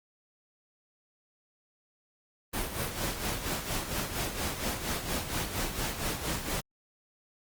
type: noise with tremolo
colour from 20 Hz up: pink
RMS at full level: -31 dBFS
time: 2.53-6.61 s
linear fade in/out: 10 ms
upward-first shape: sine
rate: 4.3 Hz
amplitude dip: 60%
effects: Opus 32 kbps